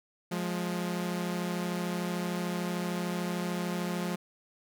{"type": "tone pair together", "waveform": "sawtooth", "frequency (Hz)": [176.34, 209.7], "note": ["F3", "G#3"], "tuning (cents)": [17, 17], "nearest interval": "minor third", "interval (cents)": 300, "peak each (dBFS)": [-28, -32], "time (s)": [0.31, 4.16], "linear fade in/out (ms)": 10, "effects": []}